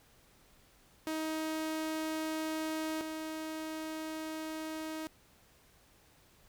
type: tone pair in turn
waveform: sawtooth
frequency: 315.3 / 315.3 Hz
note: D#4 / D#4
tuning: +23 / +23 cents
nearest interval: unison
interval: 0 cents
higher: neither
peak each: -30 / -34 dBFS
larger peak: first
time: 1.07-3.01 / 3.01-5.07 s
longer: second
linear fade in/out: 0 ms
effects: pink hiss -64 dBFS RMS until 6.48 s